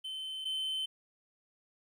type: tone pair in turn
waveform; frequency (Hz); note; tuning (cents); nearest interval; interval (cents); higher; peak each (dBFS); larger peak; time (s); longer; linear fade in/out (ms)
triangle; 3072 / 3072; G7 / G7; -36 / -36; unison; 0; neither; -36 / -31; second; 0.04-0.45 / 0.45-0.86; neither; 10
effects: 12-bit